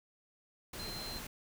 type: tone in noise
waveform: sine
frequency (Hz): 4125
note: C8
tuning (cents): -25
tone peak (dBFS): -43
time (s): 0.79-1.19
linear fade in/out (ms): 5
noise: pink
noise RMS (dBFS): -44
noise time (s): 0.73-1.27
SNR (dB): -2
effects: none